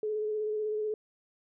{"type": "tone with vibrato", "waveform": "sine", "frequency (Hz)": 427.1, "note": "G#4", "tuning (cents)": 48, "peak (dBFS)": -29, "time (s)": [0.03, 0.94], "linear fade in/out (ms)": 2, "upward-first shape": "square", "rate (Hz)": 16, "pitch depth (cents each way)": 18, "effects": []}